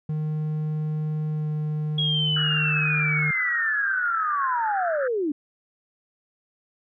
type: tone with pitch glide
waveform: triangle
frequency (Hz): 153.8 to 152.39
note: D#3 to D#3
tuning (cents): -20 to -36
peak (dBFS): -22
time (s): 0.09-3.31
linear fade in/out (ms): 5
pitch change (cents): -16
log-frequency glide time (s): 1.3-1.49
type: linear sweep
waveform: sine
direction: down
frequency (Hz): 3322 to 277.2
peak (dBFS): -22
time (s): 1.98-5.32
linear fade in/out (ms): 5
type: band-pass noise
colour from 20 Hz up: pink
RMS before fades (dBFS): -32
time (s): 2.36-5.08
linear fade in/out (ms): 5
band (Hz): 1300 to 1700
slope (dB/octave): 96
effects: none